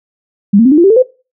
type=tone with pitch steps; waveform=sine; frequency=201.2 / 229.8 / 262.4 / 299.7 / 342.3 / 390.9 / 446.5 / 509.9 Hz; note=G3 / A#3 / C4 / D4 / F4 / G4 / A4 / C5; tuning=+45 / -25 / +5 / +35 / -35 / -5 / +25 / -45 cents; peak=-3 dBFS; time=0.53-1.026 s; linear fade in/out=10 ms; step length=62 ms; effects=noise-tail reverb RT60 0.3 s tail -19 dB re dry